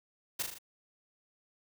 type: noise with echo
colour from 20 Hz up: white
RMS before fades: -33 dBFS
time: 0.39-0.43 s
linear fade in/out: 10 ms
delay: 39 ms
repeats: 4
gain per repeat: -4 dB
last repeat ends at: 0.586 s
effects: none